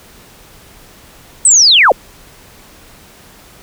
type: linear sweep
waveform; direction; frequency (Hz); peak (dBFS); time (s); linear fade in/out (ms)
sine; down; 8372 to 415.3; -4; 1.45-1.92; 2
effects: pink hiss -41 dBFS RMS until 3.62 s